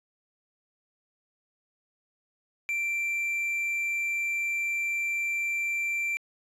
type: tone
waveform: triangle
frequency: 2352 Hz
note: D7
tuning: 2 cents sharp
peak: -25 dBFS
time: 2.69-6.17 s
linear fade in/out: 0 ms
effects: resampled to 32000 Hz